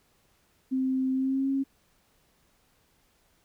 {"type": "tone with pitch glide", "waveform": "sine", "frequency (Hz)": [261.6, 271.6], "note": ["C4", "C#4"], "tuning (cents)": [0, -35], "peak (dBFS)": -24, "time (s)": [0.71, 1.64], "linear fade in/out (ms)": 20, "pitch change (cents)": 65, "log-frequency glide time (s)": [1.13, 1.49], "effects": ["pink hiss -67 dBFS RMS until 3.44 s"]}